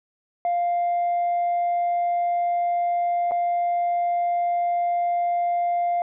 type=tone with dropouts; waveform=sine; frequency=698.5 Hz; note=F5; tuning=in tune; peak=-18 dBFS; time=0.45-6.02 s; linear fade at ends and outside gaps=1 ms; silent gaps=3.311-3.318 s; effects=tanh soft clip ceiling -18 dBFS